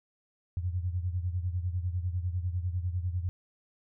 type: beating tone pair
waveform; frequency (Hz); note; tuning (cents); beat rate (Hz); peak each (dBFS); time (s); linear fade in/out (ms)
sine; 87.31 / 97.31; F2 / G2; 0 / -12; 10; -30 / -35; 0.57-3.29; 0
effects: none